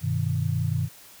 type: chord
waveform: sine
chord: G augmented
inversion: none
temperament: equal with one note detuned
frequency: 98 / 124.62 / 155.56 Hz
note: G2 / B2 / D#3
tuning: 0 / +16 / 0 cents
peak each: -27 dBFS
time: 0.01-0.89 s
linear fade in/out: 50 ms
effects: white hiss -49 dBFS RMS until 1.2 s